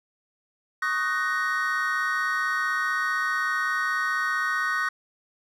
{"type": "chord", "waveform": "triangle", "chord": "D# minor seventh", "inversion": "third", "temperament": "equal with one note detuned", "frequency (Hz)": [1108.7, 1244.5, 1499.8, 1864.7], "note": ["C#6", "D#6", "F#6", "A#6"], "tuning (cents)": [0, 0, 23, 0], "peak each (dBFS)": [-31, -28, -26, -26], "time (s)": [0.82, 4.89], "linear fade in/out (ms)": 5, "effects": []}